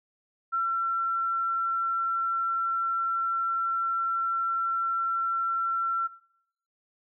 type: tone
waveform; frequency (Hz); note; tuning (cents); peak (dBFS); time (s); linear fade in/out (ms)
sine; 1353; E6; +45; -24; 0.52-6.08; 20
effects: noise-tail reverb RT60 0.7 s tail -20 dB re dry

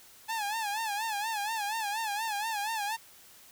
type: tone with vibrato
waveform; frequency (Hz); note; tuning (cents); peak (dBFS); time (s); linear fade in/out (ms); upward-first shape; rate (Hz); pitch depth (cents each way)
sawtooth; 857; A5; -46; -27; 0.28-2.97; 20; sine; 4.2; 110
effects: white hiss -55 dBFS RMS until 3.51 s

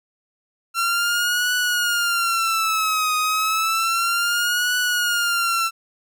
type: tone with vibrato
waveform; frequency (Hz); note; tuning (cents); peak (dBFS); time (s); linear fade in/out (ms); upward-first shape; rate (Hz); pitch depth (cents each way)
sawtooth; 1358; F6; -49; -15; 0.74-5.71; 50; triangle; 0.31; 150
effects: none

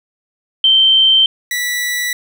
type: tone pair in turn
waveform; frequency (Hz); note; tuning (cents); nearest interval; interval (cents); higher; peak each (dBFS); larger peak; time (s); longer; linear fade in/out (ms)
sine / sawtooth; 3119 / 1959.2; G7 / B6; -9 / -14; minor sixth; 805; first; -7 / -13; first; 0.64-1.26 / 1.51-2.13; neither; 2
effects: none

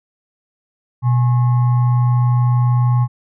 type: tone with frequency modulation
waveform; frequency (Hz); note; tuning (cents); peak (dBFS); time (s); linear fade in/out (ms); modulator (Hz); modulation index
sine; 123.47; B2; 0; -11; 1.02-3.08; 50; 961; 0.26
effects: none

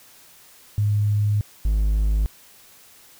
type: tone pair in turn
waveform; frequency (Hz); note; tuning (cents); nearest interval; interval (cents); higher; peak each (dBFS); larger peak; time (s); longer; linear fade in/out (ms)
sine / triangle; 104 / 52.32; G#2 / G#1; +3 / +14; octave; 1189; first; -17 / -15; second; 0.78-1.41 / 1.65-2.26; first; 0
effects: white hiss -50 dBFS RMS until 3.19 s

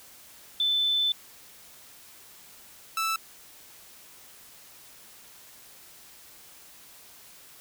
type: tone pair in turn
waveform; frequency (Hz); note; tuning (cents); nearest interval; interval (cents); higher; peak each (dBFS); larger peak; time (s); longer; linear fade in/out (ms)
sine / sawtooth; 3520 / 1318.5; A7 / E6; 0 / 0; octave + perfect fourth; 1700; first; -22; neither; 0.6-1.12 / 2.97-3.16; first; 2
effects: white hiss -51 dBFS RMS until 7.6 s

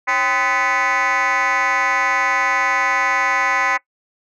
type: tone with frequency modulation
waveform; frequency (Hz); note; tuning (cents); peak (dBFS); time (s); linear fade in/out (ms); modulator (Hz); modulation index
sine; 1500; F#6; +23; -12; 0.07-3.78; 20; 238; 3.1
effects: noise-tail reverb RT60 0.1 s tail -22 dB re dry + tanh soft clip ceiling -14 dBFS

